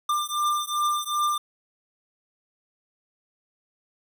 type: beating tone pair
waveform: square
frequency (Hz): 1192 / 1194.6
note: D6 / D6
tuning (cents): +25 / +29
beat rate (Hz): 2.6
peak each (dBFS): -27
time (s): 0.09-1.38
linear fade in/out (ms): 5
effects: none